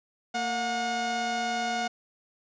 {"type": "tone pair together", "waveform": "sawtooth", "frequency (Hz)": [229, 723.5], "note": ["A#3", "F#5"], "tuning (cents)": [-31, -39], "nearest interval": "octave + minor sixth", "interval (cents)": 1992, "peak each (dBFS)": [-31, -24], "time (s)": [0.34, 1.88], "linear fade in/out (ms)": 10, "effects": ["resampled to 16000 Hz"]}